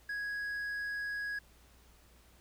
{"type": "tone with hard clipping", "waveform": "sine", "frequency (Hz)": 1661.2, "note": "G#6", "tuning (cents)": 0, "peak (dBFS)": -36, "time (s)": [0.09, 1.39], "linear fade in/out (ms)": 5, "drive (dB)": 3, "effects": ["added 60 Hz sine -62 dBFS peak until 2.4 s", "pink hiss -64 dBFS RMS until 2.4 s"]}